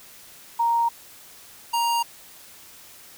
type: tone pair in turn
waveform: sine / square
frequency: 932.3 / 936.1 Hz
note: A#5 / A#5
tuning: 0 / +7 cents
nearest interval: unison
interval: 7 cents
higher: second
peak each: -18 / -21 dBFS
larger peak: first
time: 0.59-0.89 / 1.73-2.03 s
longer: neither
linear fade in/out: 10 ms
effects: white hiss -47 dBFS RMS until 3.17 s